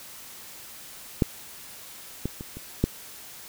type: clicks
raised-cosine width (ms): 3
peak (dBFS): -6 / -14 / -23 / -25 / -7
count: 5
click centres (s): 1.222 / 2.256 / 2.409 / 2.57 / 2.84
effects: white hiss -44 dBFS RMS until 3.48 s